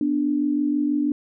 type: tone pair together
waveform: sine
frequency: 247.8 / 294 Hz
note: B3 / D4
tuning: +6 / +2 cents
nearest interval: minor third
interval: 296 cents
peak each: -25 / -20 dBFS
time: 0.01-1.12 s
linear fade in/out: 2 ms
effects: none